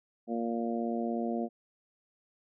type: harmonic tone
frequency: 116.54 Hz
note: A#2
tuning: in tune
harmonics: 2 / 3 / 4 / 5 / 6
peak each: -32 / -37 / -39 / -40 / -38 dBFS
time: 0.27-1.49 s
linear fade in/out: 50 ms
effects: none